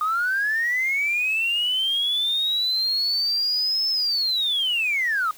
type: linear two-way sweep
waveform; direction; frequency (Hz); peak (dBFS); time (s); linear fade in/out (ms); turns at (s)
sine; up then down; 1217 to 5274 to 1217; -19; 0.01-5.31; 2; 3.89
effects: tanh soft clip ceiling -16 dBFS + white hiss -47 dBFS RMS until 5.37 s